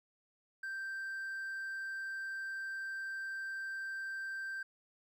triangle tone with hard clipping, 1568 Hz, G6, in tune, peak -39 dBFS, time 0.63-4.63 s, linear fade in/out 5 ms, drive 5 dB, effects none

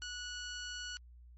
15% pulse tone, 1468 Hz, F#6, 14 cents flat, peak -34 dBFS, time 0.02-0.97 s, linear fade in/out 0 ms, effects added 60 Hz sine -53 dBFS peak until 1.37 s + MP3 32 kbps

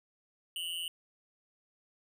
square tone with amplitude modulation, 2945 Hz, F#7, 9 cents flat, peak -32 dBFS, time 0.56-0.88 s, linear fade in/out 2 ms, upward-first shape sine, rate 171 Hz, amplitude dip 90%, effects none

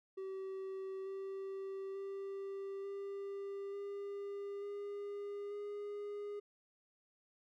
triangle tone with pitch steps, 383.5 / 388 / 392.5 / 397 / 401.6 / 406.3 / 411 Hz, G4 / G4 / G4 / G4 / G4 / G#4 / G#4, -38 / -18 / +2 / +22 / +42 / -38 / -18 cents, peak -39 dBFS, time 0.17-6.4 s, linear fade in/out 10 ms, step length 890 ms, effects none

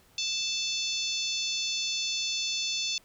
harmonic tone, 880 Hz, A5, in tune, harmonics 3 / 4 / 5 / 6 / 7 / 8, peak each -36 / -33 / -34 / -37 / -36 / -43 dBFS, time 0.18-2.98 s, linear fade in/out 2 ms, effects pink hiss -61 dBFS RMS until 3.04 s

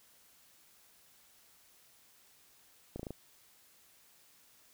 slowing click train, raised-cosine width 2 ms, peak -27 dBFS, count 5, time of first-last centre 2.96-3.106 s, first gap 35 ms, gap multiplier 1.03, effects white hiss -64 dBFS RMS until 4.73 s

